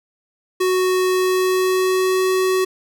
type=tone with pitch glide; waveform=square; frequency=370 to 374.3 Hz; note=F#4 to F#4; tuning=0 to +20 cents; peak=-16 dBFS; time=0.6-2.65 s; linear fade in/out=10 ms; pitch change=+20 cents; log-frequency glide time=1.1-2.25 s; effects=none